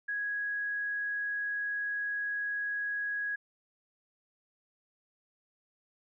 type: tone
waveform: sine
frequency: 1661.2 Hz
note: G#6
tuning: in tune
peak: -31 dBFS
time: 0.08-3.36 s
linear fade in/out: 10 ms
effects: none